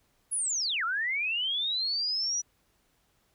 sine linear two-way sweep, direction down then up, 10720 to 1290 to 5910 Hz, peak -27 dBFS, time 0.31-2.42 s, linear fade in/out 20 ms, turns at 0.84 s, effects pink hiss -70 dBFS RMS until 3.34 s

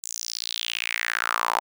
sawtooth tone with high-pass filter sweep, 57.5 Hz, A#1, 23 cents flat, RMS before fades -28 dBFS, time 0.03-1.6 s, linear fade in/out 10 ms, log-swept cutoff 7500 to 860 Hz, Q 4.3, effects none

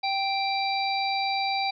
harmonic tone, 784 Hz, G5, in tune, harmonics 1 / 3 / 5 / 6, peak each -26 / -31 / -33 / -34 dBFS, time 0.03-1.71 s, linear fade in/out 10 ms, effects none

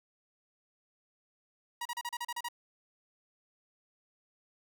sawtooth tone bursts, 956 Hz, A#5, 43 cents sharp, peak -31 dBFS, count 9, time 1.81-2.486 s, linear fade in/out 5 ms, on 44 ms, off 35 ms, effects none

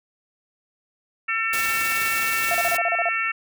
harmonic tone, 449 Hz, A4, 35 cents sharp, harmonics 3 / 4 / 5 / 6, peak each -27 / -27 / -27 / -27 dBFS, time 1.28-3.32 s, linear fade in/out 10 ms
white noise with tremolo, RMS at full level -28 dBFS, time 1.53-2.77 s, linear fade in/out 2 ms, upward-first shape sine, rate 19 Hz, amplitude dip 25%
sine tone bursts, 689 Hz, F5, 24 cents flat, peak -21 dBFS, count 9, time 2.51-3.089 s, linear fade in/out 2 ms, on 35 ms, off 33 ms
effects none

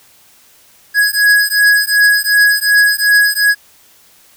square beating tone pair, 1664 / 1666.7 Hz, G#6 / G#6, +3 / +6 cents, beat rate 2.7 Hz, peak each -12 dBFS, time 0.94-3.55 s, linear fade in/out 50 ms, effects white hiss -47 dBFS RMS until 4.36 s

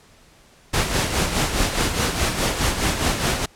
pink noise with tremolo, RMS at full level -19 dBFS, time 0.73-3.46 s, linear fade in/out 10 ms, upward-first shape sine, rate 4.8 Hz, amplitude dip 55%, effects pink hiss -52 dBFS RMS until 3.55 s + low-pass 10000 Hz 12 dB/octave

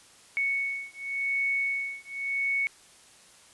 sine beating tone pair, 2217 / 2217.9 Hz, C#7 / C#7, 0 / 0 cents, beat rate 0.9 Hz, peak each -30 dBFS, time 0.37-2.67 s, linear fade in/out 0 ms, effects white hiss -55 dBFS RMS until 3.53 s + resampled to 24000 Hz

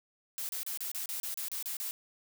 blue noise bursts, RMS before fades -37 dBFS, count 11, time 0.38-1.91 s, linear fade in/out 0 ms, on 110 ms, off 32 ms, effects none

